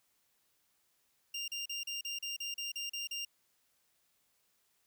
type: tone bursts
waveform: 25% pulse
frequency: 2794 Hz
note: F7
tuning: in tune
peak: -33 dBFS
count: 11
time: 1.34-3.25 s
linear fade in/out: 5 ms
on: 140 ms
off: 37 ms
effects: white hiss -75 dBFS RMS until 4.86 s